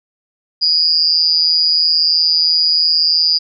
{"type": "tone with amplitude modulation", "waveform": "sine", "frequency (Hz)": 4868, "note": "D#8", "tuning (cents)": -39, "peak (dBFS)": -6, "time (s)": [0.61, 3.39], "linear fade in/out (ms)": 20, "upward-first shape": "sine", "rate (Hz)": 163, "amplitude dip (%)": 100, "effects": []}